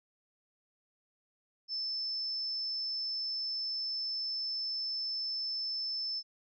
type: tone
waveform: sine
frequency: 5274 Hz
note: E8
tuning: in tune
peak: -33 dBFS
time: 1.68-6.23 s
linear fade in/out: 50 ms
effects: none